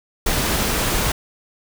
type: noise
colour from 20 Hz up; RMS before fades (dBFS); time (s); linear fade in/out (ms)
pink; -20; 0.26-1.12; 5
effects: none